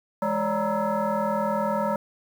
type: tone with frequency modulation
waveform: sine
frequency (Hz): 170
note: F3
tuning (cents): -46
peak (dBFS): -22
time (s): 0.22-1.96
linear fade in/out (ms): 2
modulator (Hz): 380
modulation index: 2.7
effects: 8-bit